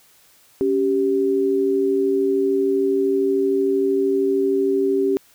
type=tone pair together; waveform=sine; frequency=277.2 / 390.2 Hz; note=C#4 / G4; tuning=0 / -8 cents; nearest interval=tritone; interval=592 cents; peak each=-22 / -17 dBFS; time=0.61-5.17 s; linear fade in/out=0 ms; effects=white hiss -54 dBFS RMS until 5.34 s